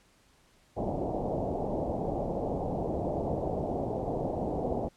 white low-pass noise, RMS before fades -32 dBFS, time 0.76-4.89 s, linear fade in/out 20 ms, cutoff 770 Hz, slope 48 dB/octave, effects pink hiss -64 dBFS RMS until 4.96 s + low-pass 10000 Hz 12 dB/octave

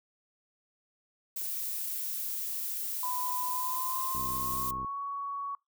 violet noise, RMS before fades -35 dBFS, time 1.36-4.71 s, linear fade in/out 5 ms
sine tone with pitch glide, 998 to 1120.2 Hz, B5 to C#6, +18 to +18 cents, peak -33 dBFS, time 3.03-5.55 s, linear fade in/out 2 ms, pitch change +200 cents, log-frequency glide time 3.47-4.99 s
click train, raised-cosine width 3 ms, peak -32 dBFS, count 46, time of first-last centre 4.15-4.847 s, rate 64.6 Hz
effects noise-tail reverb RT60 0.2 s tail -24 dB re dry

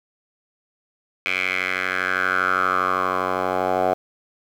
10% pulse tone with band-pass filter sweep, 92.5 Hz, F#2, in tune, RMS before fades -22 dBFS, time 1.26-3.94 s, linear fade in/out 0 ms, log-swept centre 2400 to 730 Hz, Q 4.9, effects 8-bit

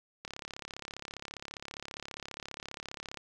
click train, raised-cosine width 0.2 ms, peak -23 dBFS, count 103, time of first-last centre 0.25-3.173 s, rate 34.9 Hz, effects none

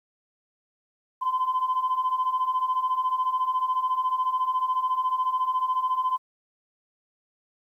sine beating tone pair, 1014 / 1028 Hz, B5 / C6, +45 / -31 cents, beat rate 14 Hz, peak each -27 / -23 dBFS, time 1.21-6.18 s, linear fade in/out 20 ms, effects tanh soft clip ceiling -17 dBFS + 10-bit

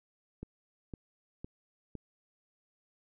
click train, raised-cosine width 3 ms, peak -28 dBFS, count 4, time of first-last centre 0.43-1.953 s, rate 1.97 Hz, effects none

